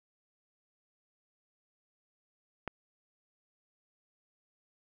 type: click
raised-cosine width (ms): 0.5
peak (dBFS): -20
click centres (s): 2.677
effects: none